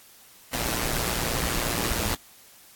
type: noise with amplitude modulation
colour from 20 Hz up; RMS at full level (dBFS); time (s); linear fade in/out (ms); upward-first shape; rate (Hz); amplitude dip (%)
pink; -24; 0.53-2.15; 5; sine; 117; 70
effects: white hiss -52 dBFS RMS until 2.75 s + AAC 64 kbps